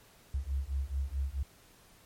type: beating tone pair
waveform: sine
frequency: 66 / 70.6 Hz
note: C2 / C#2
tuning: +16 / +32 cents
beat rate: 4.6 Hz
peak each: -34 / -34 dBFS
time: 0.34-1.43 s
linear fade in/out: 5 ms
effects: pink hiss -60 dBFS RMS until 2.05 s + MP3 64 kbps